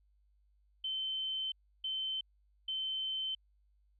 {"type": "tone bursts at uneven times", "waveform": "sine", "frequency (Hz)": 3081, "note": "G7", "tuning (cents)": -31, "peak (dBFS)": -34, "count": 3, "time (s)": [[0.84, 1.52], [1.84, 2.21], [2.68, 3.35]], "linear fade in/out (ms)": 5, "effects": ["added 50 Hz sine -67 dBFS peak until 3.99 s"]}